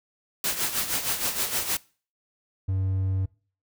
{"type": "noise with tremolo", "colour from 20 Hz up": "white", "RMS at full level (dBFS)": -25, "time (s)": [0.44, 1.77], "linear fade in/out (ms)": 2, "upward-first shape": "sine", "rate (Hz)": 6.4, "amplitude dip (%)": 65}
{"type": "tone", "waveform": "triangle", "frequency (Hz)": 95.1, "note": "F#2", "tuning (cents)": 48, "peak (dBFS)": -21, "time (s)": [2.68, 3.26], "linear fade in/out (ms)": 10}
{"effects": ["noise-tail reverb RT60 0.4 s tail -23 dB re dry"]}